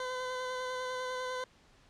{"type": "tone with vibrato", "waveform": "20% pulse", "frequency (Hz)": 508, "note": "B4", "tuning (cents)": 49, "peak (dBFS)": -30, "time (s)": [0, 1.44], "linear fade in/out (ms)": 2, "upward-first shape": "square", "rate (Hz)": 10, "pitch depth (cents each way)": 11, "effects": ["pink hiss -63 dBFS RMS until 1.89 s", "low-pass 6000 Hz 12 dB/octave"]}